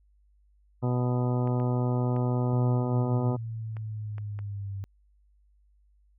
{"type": "harmonic tone", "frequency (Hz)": 123.9, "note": "B2", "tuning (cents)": 6, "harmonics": [1, 2, 3, 4, 5, 6, 7, 8, 10], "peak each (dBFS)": [-25, -31, -35, -37, -39, -41, -42, -43, -45], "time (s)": [0.82, 3.37], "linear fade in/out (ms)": 20}
{"type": "clicks", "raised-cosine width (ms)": 0.5, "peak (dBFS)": -31, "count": 6, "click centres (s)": [1.474, 1.6, 2.164, 3.768, 4.182, 4.39]}
{"type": "linear sweep", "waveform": "sine", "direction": "down", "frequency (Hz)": [124, 97.4], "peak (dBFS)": -32, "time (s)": [2.53, 4.84], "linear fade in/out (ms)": 0}
{"effects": ["added 50 Hz sine -60 dBFS peak until 6.18 s"]}